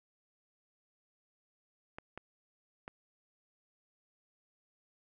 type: clicks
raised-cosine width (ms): 0.5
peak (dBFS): -28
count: 3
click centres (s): 1.985 / 2.176 / 2.879
effects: none